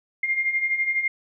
sine beating tone pair, 2107 / 2119 Hz, C7 / C7, +12 / +21 cents, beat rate 12 Hz, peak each -28 / -22 dBFS, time 0.23-1.08 s, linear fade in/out 5 ms, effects none

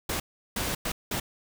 pink noise bursts at uneven times, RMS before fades -30 dBFS, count 4, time 0.09-0.2 / 0.56-0.75 / 0.85-0.92 / 1.11-1.2 s, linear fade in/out 5 ms, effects none

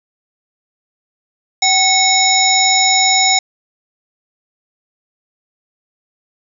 harmonic tone with a mistuned harmonic, 763 Hz, G5, 47 cents flat, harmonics 1 / 3 / 5 / 7 / 9, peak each -16 / -16 / -16 / -16 / -16 dBFS, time 1.62-3.39 s, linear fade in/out 5 ms, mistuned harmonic 3, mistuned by -72 cents, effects none

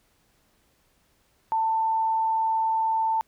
sine tone, 891 Hz, A5, 22 cents sharp, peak -21 dBFS, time 1.52-3.21 s, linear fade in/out 0 ms, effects pink hiss -66 dBFS RMS until 3.27 s

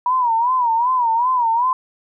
sine tone with vibrato, 963 Hz, B5, 44 cents flat, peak -14 dBFS, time 0.06-1.73 s, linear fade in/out 2 ms, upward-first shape sine, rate 2.6 Hz, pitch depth 120 cents each way, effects none

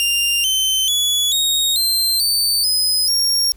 sawtooth tone with pitch steps, 2794 / 3082 / 3400 / 3751 / 4138 / 4565 / 5036 / 5556 Hz, F7 / G7 / G#7 / A#7 / C8 / D8 / D#8 / F8, 0 / -30 / +40 / +10 / -20 / -50 / +20 / -10 cents, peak -12 dBFS, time 0-3.52 s, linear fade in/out 0 ms, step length 440 ms, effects added 50 Hz sine -43 dBFS peak until 3.56 s + pink hiss -54 dBFS RMS until 3.56 s

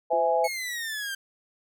sine chord, C augmented, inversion none, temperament equal with one note detuned, 511.3 / 659.3 / 830.6 Hz, C5 / E5 / G#5, -40 / 0 / 0 cents, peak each -25 dBFS, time 0.1-0.48 s, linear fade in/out 20 ms
sine tone with exponential decay, 348.3 Hz, F4, 5 cents flat, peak -33 dBFS, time 0.13-0.54 s, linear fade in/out 1 ms, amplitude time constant 89 ms
sawtooth exponential sweep, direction down, 2217 to 1568 Hz, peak -27 dBFS, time 0.44-1.15 s, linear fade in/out 5 ms
effects none

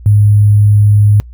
sine tone with sample-and-hold, 103.83 Hz, G#2, in tune, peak -4 dBFS, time 0.06-1.2 s, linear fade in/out 0 ms, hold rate 11025 Hz, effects noise-tail reverb RT60 0.1 s tail -24 dB re dry + added 60 Hz sine -29 dBFS peak until 1.33 s

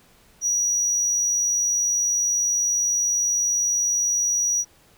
triangle tone, 5800 Hz, F#8, 35 cents flat, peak -18 dBFS, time 0.41-4.65 s, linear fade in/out 50 ms, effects pink hiss -56 dBFS RMS until 4.97 s

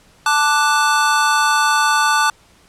square chord, D major, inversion second, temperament equal, 880 / 1174.7 / 1480 Hz, A5 / D6 / F#6, 0 / 0 / 0 cents, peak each -18 dBFS, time 0.26-2.3 s, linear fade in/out 2 ms, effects pink hiss -51 dBFS RMS until 2.68 s + low-pass 10000 Hz 12 dB/octave

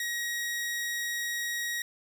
sawtooth tone, 1895 Hz, A#6, 28 cents sharp, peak -27 dBFS, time 0-1.82 s, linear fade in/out 2 ms, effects none

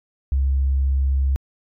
sine tone, 67.7 Hz, C#2, 40 cents flat, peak -15 dBFS, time 0.32-1.36 s, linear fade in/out 0 ms, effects tanh soft clip ceiling -12 dBFS

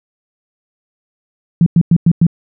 sine tone bursts, 168.7 Hz, E3, 40 cents sharp, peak -5 dBFS, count 5, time 1.61-2.267 s, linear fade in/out 2 ms, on 53 ms, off 98 ms, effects none

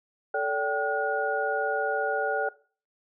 sine tone cluster, 439.4 / 574 / 774 / 1441 Hz, A4 / D5 / G5 / F#6, -2 / -40 / -22 / -46 cents, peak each -30 dBFS, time 0.34-2.49 s, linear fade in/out 5 ms, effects noise-tail reverb RT60 0.4 s tail -19 dB re dry

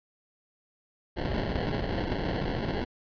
pink noise with sample-and-hold, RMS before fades -30 dBFS, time 1.16-2.85 s, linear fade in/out 20 ms, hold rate 1225 Hz, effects resampled to 11025 Hz

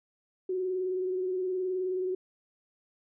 sine tone with vibrato, 370 Hz, F#4, in tune, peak -28 dBFS, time 0.49-2.15 s, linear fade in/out 5 ms, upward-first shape sine, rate 19 Hz, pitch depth 33 cents each way, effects none

